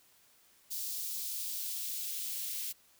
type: noise with high-pass filter sweep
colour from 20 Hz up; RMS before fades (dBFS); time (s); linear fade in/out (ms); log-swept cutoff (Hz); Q
blue; -38; 0.7-2.73; 20; 4400 to 2700; 1.2
effects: white hiss -65 dBFS RMS until 2.99 s